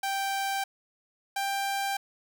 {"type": "tone pair in turn", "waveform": "sawtooth", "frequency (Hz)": [784, 789.9], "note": ["G5", "G5"], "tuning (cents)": [0, 13], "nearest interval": "unison", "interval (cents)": 13, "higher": "second", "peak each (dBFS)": -24, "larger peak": "neither", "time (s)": [[0.03, 0.64], [1.36, 1.97]], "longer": "neither", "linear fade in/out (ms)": 5, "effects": []}